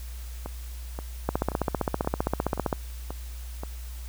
two click trains, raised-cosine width 1 ms, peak -10 / -20 dBFS, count 23 / 7, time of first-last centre 1.29-2.728 / 0.46-3.635 s, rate 15.3 / 1.89 Hz, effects added 60 Hz sine -35 dBFS peak until 4.08 s + white hiss -49 dBFS RMS until 4.08 s

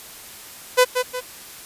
sawtooth tone with echo, 502 Hz, B4, 28 cents sharp, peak -7 dBFS, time 0.77-0.85 s, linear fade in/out 20 ms, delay 180 ms, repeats 2, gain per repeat -7 dB, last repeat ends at 1.21 s, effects white hiss -40 dBFS RMS until 1.65 s + resampled to 32000 Hz

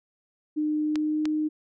sine tone with pitch glide, 303.8 to 306.8 Hz, D#4 to D#4, -41 to -24 cents, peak -23 dBFS, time 0.56-1.49 s, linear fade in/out 20 ms, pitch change +17 cents, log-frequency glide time 0.83-1.24 s
clicks, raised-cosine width 0.2 ms, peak -16 dBFS, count 2, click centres 0.957 / 1.255 s
effects none

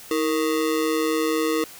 square ring-modulated tone, 392 Hz, G4, in tune, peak -18 dBFS, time 0.11-1.64 s, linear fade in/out 2 ms, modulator 72.1 Hz, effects white hiss -43 dBFS RMS until 1.79 s

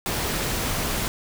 pink noise, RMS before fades -26 dBFS, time 0.06-1.08 s, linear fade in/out 0 ms, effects none

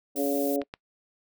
harmonic tone, 140.8 Hz, C#3, 27 cents sharp, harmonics 2 / 3 / 4 / 5, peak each -27 / -30 / -29 / -36 dBFS, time 0.15-0.64 s, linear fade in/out 50 ms
violet noise, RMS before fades -36 dBFS, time 0.16-0.56 s, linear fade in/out 0 ms
clicks, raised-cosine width 0.3 ms, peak -21 dBFS, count 2, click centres 0.617 / 0.739 s
effects noise-tail reverb RT60 0.1 s tail -24 dB re dry

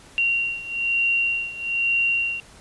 sine beating tone pair, 2757 / 2758.1 Hz, F7 / F7, -23 / -22 cents, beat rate 1.1 Hz, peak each -22 / -25 dBFS, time 0.18-2.4 s, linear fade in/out 0 ms, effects pink hiss -48 dBFS RMS until 2.6 s + resampled to 24000 Hz

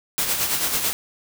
white noise with tremolo, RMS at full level -21 dBFS, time 0.18-0.93 s, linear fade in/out 0 ms, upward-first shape sine, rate 9.1 Hz, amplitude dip 50%, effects none

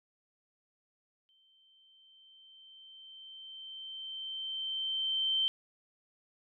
sine tone with exponential growth, 3111 Hz, G7, 14 cents flat, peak -26 dBFS, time 1.29-5.48 s, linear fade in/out 0 ms, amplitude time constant 910 ms, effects none

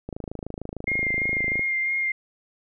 click train, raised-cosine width 2 ms, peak -19 dBFS, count 41, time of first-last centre 0.09-1.594 s, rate 26.6 Hz
sine tone with vibrato, 2119 Hz, C7, 21 cents sharp, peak -22 dBFS, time 0.87-2.12 s, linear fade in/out 5 ms, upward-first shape sine, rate 3 Hz, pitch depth 17 cents each way
effects none

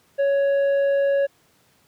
sine tone with tanh clipping, 557 Hz, C#5, 8 cents sharp, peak -18 dBFS, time 0.18-1.27 s, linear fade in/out 20 ms, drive 6 dB, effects pink hiss -60 dBFS RMS until 1.87 s + high-pass 100 Hz 12 dB/octave

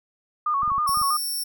sine tone with vibrato, 1161 Hz, D6, 20 cents flat, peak -20 dBFS, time 0.46-1.17 s, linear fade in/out 5 ms, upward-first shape square, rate 6.2 Hz, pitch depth 79 cents each way
clicks, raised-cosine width 5 ms, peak -28 dBFS, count 7, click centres 0.632 / 0.678 / 0.718 / 0.781 / 0.893 / 0.973 / 1.015 s
5% pulse tone, 5450 Hz, F8, 43 cents flat, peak -20 dBFS, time 0.87-1.44 s, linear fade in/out 10 ms
effects none

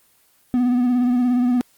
triangle tone with vibrato, 246.9 Hz, B3, in tune, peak -13 dBFS, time 0.54-1.61 s, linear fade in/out 0 ms, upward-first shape sine, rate 17 Hz, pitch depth 38 cents each way, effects white hiss -58 dBFS RMS until 1.77 s + Opus 24 kbps

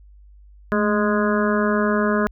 harmonic tone with a mistuned harmonic, 207.7 Hz, G#3, in tune, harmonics 1 / 2 / 3 / 5 / 6 / 7 / 8, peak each -20 / -23 / -25 / -27 / -28 / -28 / -29 dBFS, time 0.72-2.27 s, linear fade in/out 0 ms, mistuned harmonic 1, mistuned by +53 cents, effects added 50 Hz sine -44 dBFS peak until 2.31 s

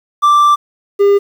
triangle tone pair in turn, 1174.7 / 402.1 Hz, D6 / G4, 0 / +44 cents, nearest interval octave + perfect fifth, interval 1856 cents, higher first, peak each -4 dBFS, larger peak neither, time 0.22-0.56 / 0.99-1.19 s, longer first, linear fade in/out 20 ms, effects 7-bit

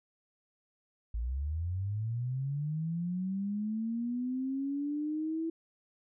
sine linear sweep, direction up, 53.4 to 329.6 Hz, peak -31 dBFS, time 1.14-5.5 s, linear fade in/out 5 ms, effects none

